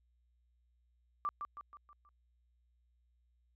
sine tone with echo, 1174.7 Hz, D6, in tune, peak -32 dBFS, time 1.25-1.29 s, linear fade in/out 0 ms, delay 160 ms, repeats 5, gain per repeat -6 dB, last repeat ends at 2.09 s, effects added 60 Hz sine -70 dBFS peak until 3.55 s

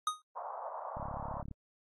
square tone with exponential decay, 1244.5 Hz, D#6, in tune, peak -27 dBFS, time 0.07-0.22 s, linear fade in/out 2 ms, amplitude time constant 32 ms
white band-pass noise, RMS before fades -42 dBFS, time 0.35-1.43 s, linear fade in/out 20 ms, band 570 to 1100 Hz, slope 48 dB/octave
click train, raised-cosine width 5 ms, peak -32 dBFS, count 20, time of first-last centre 0.97-1.513 s, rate 35 Hz
effects AAC 32 kbps

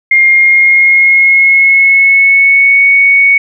sine tone with pitch glide, 2123 to 2226 Hz, C7 to C#7, +25 to +7 cents, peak -3 dBFS, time 0.11-3.38 s, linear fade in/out 5 ms, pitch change +82 cents, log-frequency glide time 0.25-2.85 s, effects none

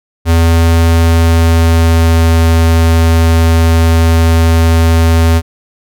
square tone with pitch glide, 83 to 82.33 Hz, E2 to E2, +12 to -2 cents, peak -6 dBFS, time 0.25-5.42 s, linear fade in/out 50 ms, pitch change -14 cents, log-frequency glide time 0.96-2.4 s, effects none

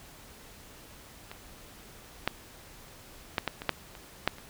clicks, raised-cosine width 0.3 ms, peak -24 / -9 / -10 / -12 / -22 / -8 / -29 / -7 / -29 dBFS, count 9, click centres 1.315 / 2.276 / 3.382 / 3.477 / 3.619 / 3.693 / 3.952 / 4.276 / 4.384 s, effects pink hiss -51 dBFS RMS until 4.49 s

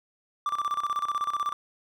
triangle tone with tremolo, 1174.7 Hz, D6, in tune, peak -22 dBFS, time 0.46-1.53 s, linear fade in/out 2 ms, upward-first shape square, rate 16 Hz, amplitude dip 75%, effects none

